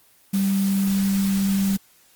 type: tone in noise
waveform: sine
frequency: 195.7 Hz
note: G3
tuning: 3 cents flat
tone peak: -18 dBFS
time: 0.33-1.77 s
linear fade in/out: 10 ms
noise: white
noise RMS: -33 dBFS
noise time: 0.33-1.77 s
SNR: +12 dB
effects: white hiss -56 dBFS RMS until 2.15 s + Opus 24 kbps